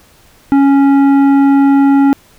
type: tone with tanh clipping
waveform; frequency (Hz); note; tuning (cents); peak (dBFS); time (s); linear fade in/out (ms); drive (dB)
triangle; 277.2; C#4; 0; -7; 0.52-2.13; 0; 15
effects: pink hiss -46 dBFS RMS until 2.38 s